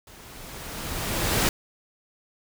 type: noise with level ramp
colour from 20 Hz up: pink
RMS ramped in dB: -48 to -21 dBFS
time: 0.07-1.49 s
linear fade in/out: 2 ms
effects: none